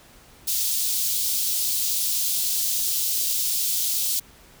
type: high-pass noise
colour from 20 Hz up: white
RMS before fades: -24 dBFS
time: 0.47-4.2 s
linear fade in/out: 10 ms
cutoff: 3500 Hz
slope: 24 dB/octave
effects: pink hiss -51 dBFS RMS until 4.6 s